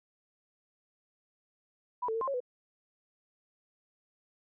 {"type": "tone with pitch steps", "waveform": "sine", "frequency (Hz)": [985, 444.1, 453.5, 1051, 553, 496.3], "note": ["B5", "A4", "A#4", "C6", "C#5", "B4"], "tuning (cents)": [-5, 16, -48, 7, -4, 8], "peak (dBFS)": -30, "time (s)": [2.02, 2.404], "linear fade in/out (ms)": 10, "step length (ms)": 64, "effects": []}